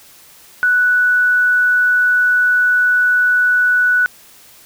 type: tone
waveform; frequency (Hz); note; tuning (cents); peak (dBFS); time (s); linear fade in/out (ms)
sine; 1480; F#6; 0; -10; 0.63-4.06; 0
effects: white hiss -44 dBFS RMS until 4.65 s